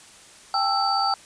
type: tone cluster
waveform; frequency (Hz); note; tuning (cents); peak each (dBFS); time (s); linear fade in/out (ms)
sine; 792 / 869 / 1327 / 4602; G5 / A5 / E6 / D8; +18 / -22 / +11 / -36; -23 / -30 / -25 / -26; 0.54-1.14; 2
effects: white hiss -48 dBFS RMS until 1.25 s + resampled to 22050 Hz